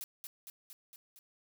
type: noise with echo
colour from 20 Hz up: blue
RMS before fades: -42 dBFS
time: 0.01-0.04 s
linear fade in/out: 0 ms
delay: 230 ms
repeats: 5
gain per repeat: -3 dB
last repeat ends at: 1.19 s
effects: none